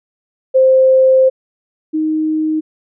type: tone pair in turn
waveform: sine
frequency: 523.3 / 312 Hz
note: C5 / D#4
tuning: 0 / +5 cents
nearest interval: major sixth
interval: 895 cents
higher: first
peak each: -6 / -13 dBFS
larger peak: first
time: 0.54-1.3 / 1.93-2.61 s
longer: first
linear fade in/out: 20 ms
effects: none